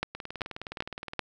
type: two click trains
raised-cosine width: 0.3 ms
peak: -12 / -21 dBFS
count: 4 / 20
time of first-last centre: 0.03-1.193 / 0.15-1.134 s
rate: 2.58 / 19.3 Hz
effects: none